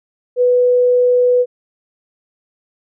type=tone; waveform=sine; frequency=494.3 Hz; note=B4; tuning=1 cent sharp; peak=-9 dBFS; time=0.36-1.46 s; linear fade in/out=50 ms; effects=none